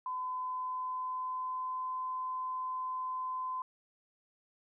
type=tone with pitch glide; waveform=sine; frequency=1015 to 1024.4 Hz; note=B5 to C6; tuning=+47 to -37 cents; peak=-34 dBFS; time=0.06-3.62 s; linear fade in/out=2 ms; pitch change=+16 cents; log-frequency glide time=0.36-1.93 s; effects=none